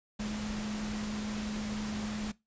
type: tone in noise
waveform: sine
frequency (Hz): 211.9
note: G#3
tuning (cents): +35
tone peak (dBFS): -34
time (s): 0.19-2.32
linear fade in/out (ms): 10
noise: pink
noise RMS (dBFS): -41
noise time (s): 0.19-2.32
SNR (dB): +4
effects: noise-tail reverb RT60 0.2 s tail -20 dB re dry + resampled to 16000 Hz